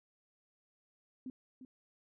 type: tone with echo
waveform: sine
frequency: 257.3 Hz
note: C4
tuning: 29 cents flat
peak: -40 dBFS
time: 1.26-1.3 s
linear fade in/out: 2 ms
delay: 350 ms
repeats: 1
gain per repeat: -9 dB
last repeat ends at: 1.65 s
effects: none